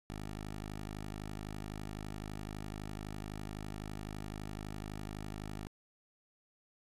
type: tone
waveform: 10% pulse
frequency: 51.9 Hz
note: G#1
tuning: in tune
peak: -33 dBFS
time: 0.1-5.67 s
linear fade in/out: 0 ms
effects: resampled to 32000 Hz